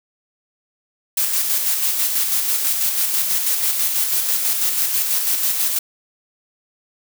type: noise with tremolo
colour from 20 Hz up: blue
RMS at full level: -18 dBFS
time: 1.17-5.79 s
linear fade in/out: 5 ms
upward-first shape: square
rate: 6.1 Hz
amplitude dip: 35%
effects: none